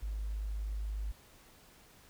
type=tone; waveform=sine; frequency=51.91 Hz; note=G#1; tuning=in tune; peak=-34 dBFS; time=0.02-1.12 s; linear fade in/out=10 ms; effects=pink hiss -60 dBFS RMS until 2.09 s